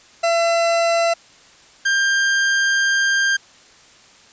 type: tone pair in turn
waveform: 40% pulse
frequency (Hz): 674 / 1592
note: E5 / G6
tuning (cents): +38 / +26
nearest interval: octave + minor third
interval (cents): 1488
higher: second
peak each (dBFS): -14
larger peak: neither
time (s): 0.23-1.14 / 1.85-3.37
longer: second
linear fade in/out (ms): 10
effects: white hiss -48 dBFS RMS until 4.32 s + resampled to 16000 Hz